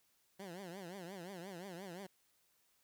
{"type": "tone with vibrato", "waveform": "15% pulse", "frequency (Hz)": 183.6, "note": "F#3", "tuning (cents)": -13, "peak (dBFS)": -40, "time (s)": [0.39, 2.07], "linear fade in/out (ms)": 10, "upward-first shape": "triangle", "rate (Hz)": 5.7, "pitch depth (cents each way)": 200, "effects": ["white hiss -75 dBFS RMS until 2.83 s"]}